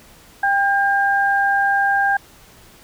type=tone pair together; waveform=sine; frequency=794 / 1605.5 Hz; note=G5 / G6; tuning=+22 / +41 cents; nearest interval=octave; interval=1219 cents; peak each=-17 dBFS; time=0.43-2.17 s; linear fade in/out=5 ms; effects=pink hiss -47 dBFS RMS until 2.83 s